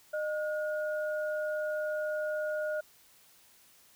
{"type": "tone pair together", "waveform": "sine", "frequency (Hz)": [612, 1440.5], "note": ["D#5", "F#6"], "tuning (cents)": [-29, -47], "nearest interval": "octave + minor third", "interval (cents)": 1482, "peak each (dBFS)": [-31, -38], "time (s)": [0.13, 2.81], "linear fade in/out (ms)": 10, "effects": ["white hiss -61 dBFS RMS until 3.95 s"]}